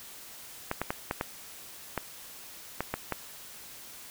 clicks, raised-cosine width 0.5 ms, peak -14 dBFS, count 9, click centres 0.714 / 0.816 / 0.905 / 1.111 / 1.211 / 1.977 / 2.806 / 2.94 / 3.123 s, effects white hiss -47 dBFS RMS until 4.1 s

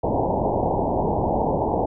white low-pass noise, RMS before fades -22 dBFS, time 0.03-1.86 s, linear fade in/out 10 ms, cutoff 930 Hz, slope 96 dB/octave, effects none

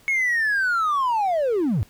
triangle linear sweep, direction down, 2200 to 81.6 Hz, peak -16 dBFS, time 0.08-1.83 s, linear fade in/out 0 ms, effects tanh soft clip ceiling -14 dBFS + pink hiss -54 dBFS RMS until 1.89 s

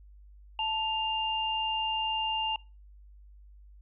sine tone pair together, 882 / 2800 Hz, A5 / F7, +4 / +4 cents, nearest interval octave + minor sixth, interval 2000 cents, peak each -31 / -30 dBFS, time 0.59-2.56 s, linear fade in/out 2 ms, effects noise-tail reverb RT60 0.3 s tail -23 dB re dry + added 50 Hz sine -50 dBFS peak until 3.81 s

